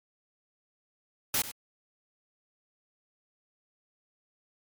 white noise with echo, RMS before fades -27 dBFS, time 1.34-1.42 s, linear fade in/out 2 ms, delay 95 ms, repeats 1, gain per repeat -13 dB, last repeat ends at 1.515 s, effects MP3 96 kbps

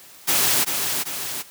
white noise with echo, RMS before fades -19 dBFS, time 0.27-0.65 s, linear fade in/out 20 ms, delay 390 ms, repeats 2, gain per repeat -5 dB, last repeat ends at 1.43 s, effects white hiss -46 dBFS RMS until 1.5 s + high-pass 80 Hz 12 dB/octave

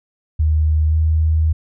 sine tone with pitch glide, 77.5 to 79.08 Hz, D#2 to D#2, -6 to +29 cents, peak -12 dBFS, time 0.39-1.53 s, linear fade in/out 10 ms, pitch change +35 cents, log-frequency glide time 0.89-0.94 s, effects none

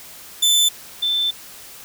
sawtooth / sine tone pair in turn, 3525 / 3539 Hz, A7 / A7, +2 / +9 cents, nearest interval unison, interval 7 cents, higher second, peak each -10 / -17 dBFS, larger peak first, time 0.42-0.69 / 1.02-1.31 s, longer second, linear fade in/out 10 ms, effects white hiss -40 dBFS RMS until 1.84 s

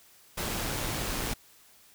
pink noise with amplitude modulation, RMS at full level -31 dBFS, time 0.37-1.34 s, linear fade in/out 10 ms, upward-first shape sine, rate 120 Hz, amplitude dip 30%, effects white hiss -58 dBFS RMS until 1.94 s

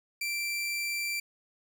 sawtooth tone, 2349 Hz, D7, in tune, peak -27 dBFS, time 0.21-1.2 s, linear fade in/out 5 ms, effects none

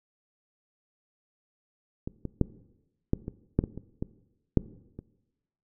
clicks, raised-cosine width 3 ms, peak -20 / -20 / -9 / -10 / -21 / -8 / -18 / -25 / -17 / -6 / -26 dBFS, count 11, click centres 2.075 / 2.253 / 2.413 / 3.134 / 3.281 / 3.59 / 3.639 / 3.776 / 4.025 / 4.573 / 4.99 s, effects noise-tail reverb RT60 1.0 s tail -19 dB re dry

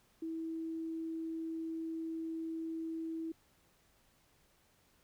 sine tone, 325.1 Hz, E4, 24 cents flat, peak -37 dBFS, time 0.22-3.32 s, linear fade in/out 5 ms, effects pink hiss -70 dBFS RMS until 5.03 s

